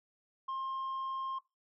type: tone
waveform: sine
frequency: 1063 Hz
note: C6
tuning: 27 cents sharp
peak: -32 dBFS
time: 0.48-1.39 s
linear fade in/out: 10 ms
effects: noise-tail reverb RT60 0.2 s tail -19 dB re dry + tanh soft clip ceiling -34 dBFS